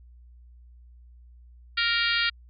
harmonic tone, 466.2 Hz, A#4, in tune, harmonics 3 / 4 / 5 / 6 / 7 / 8 / 9 / 10, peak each -28 / -29 / -30 / -31 / -31 / -32 / -33 / -33 dBFS, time 1.77-2.3 s, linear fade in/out 10 ms, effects added 60 Hz sine -48 dBFS peak until 2.49 s

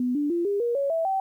sine tone with pitch steps, 248.5 / 292.1 / 343.4 / 403.7 / 474.6 / 557.9 / 655.8 / 770.9 Hz, B3 / D4 / F4 / G#4 / A#4 / C#5 / E5 / G5, +11 / -9 / -29 / -49 / +31 / +11 / -9 / -29 cents, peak -22 dBFS, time 0-1.2 s, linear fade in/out 2 ms, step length 150 ms, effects 10-bit

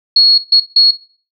sine tone bursts at uneven times, 4329 Hz, C#8, 42 cents flat, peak -4 dBFS, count 3, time 0.16-0.38 / 0.52-0.6 / 0.76-0.91 s, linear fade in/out 5 ms, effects noise-tail reverb RT60 0.4 s tail -19 dB re dry

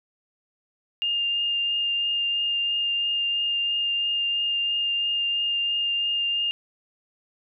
sine tone with vibrato, 2812 Hz, F7, 11 cents sharp, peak -22 dBFS, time 1.02-6.51 s, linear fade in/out 0 ms, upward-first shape triangle, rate 3 Hz, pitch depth 11 cents each way, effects none

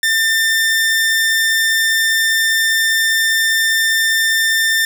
sawtooth tone, 1795 Hz, A6, 34 cents sharp, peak -9 dBFS, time 0.03-4.85 s, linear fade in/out 2 ms, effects none

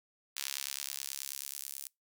sawtooth tone with high-pass filter sweep, 69.3 Hz, C#2, in tune, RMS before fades -41 dBFS, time 0.36-1.88 s, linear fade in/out 10 ms, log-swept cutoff 3600 to 9200 Hz, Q 0.72, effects noise-tail reverb RT60 0.2 s tail -25 dB re dry

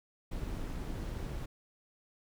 brown noise with amplitude modulation, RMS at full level -36 dBFS, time 0.31-1.46 s, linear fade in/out 10 ms, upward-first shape sine, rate 291 Hz, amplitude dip 50%, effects none

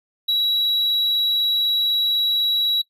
triangle tone, 3892 Hz, B7, 26 cents flat, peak -15 dBFS, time 0.28-2.82 s, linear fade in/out 10 ms, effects noise-tail reverb RT60 0.1 s tail -19 dB re dry + resampled to 32000 Hz

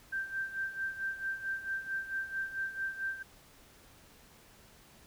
sine tone with tremolo, 1569 Hz, G6, 1 cent sharp, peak -31 dBFS, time 0.12-3.23 s, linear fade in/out 10 ms, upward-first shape sine, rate 4.5 Hz, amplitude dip 75%, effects pink hiss -59 dBFS RMS until 5.06 s

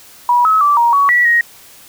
sine tone with pitch steps, 969 / 1285 / 1163 / 942 / 1125 / 1943 / 1881 Hz, B5 / E6 / D6 / A#5 / C#6 / B6 / A#6, -33 / -45 / -17 / +18 / +25 / -29 / +15 cents, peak -8 dBFS, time 0.29-1.41 s, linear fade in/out 2 ms, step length 160 ms, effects white hiss -41 dBFS RMS until 1.88 s

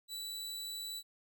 sawtooth tone, 3951 Hz, B7, in tune, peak -37 dBFS, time 0.08-1.03 s, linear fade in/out 50 ms, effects none

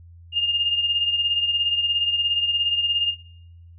sine beating tone pair, 2823 / 2840 Hz, F7 / F7, +18 / +28 cents, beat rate 17 Hz, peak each -20 / -28 dBFS, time 0.32-3.15 s, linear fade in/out 50 ms, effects noise-tail reverb RT60 0.8 s tail -21 dB re dry + added 85 Hz sine -43 dBFS peak until 3.78 s

